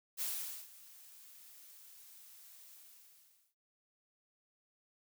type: noise with ADSR envelope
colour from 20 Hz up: blue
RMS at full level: -37 dBFS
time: 0.17-3.55 s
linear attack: 41 ms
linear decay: 460 ms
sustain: -20 dB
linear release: 820 ms
effects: none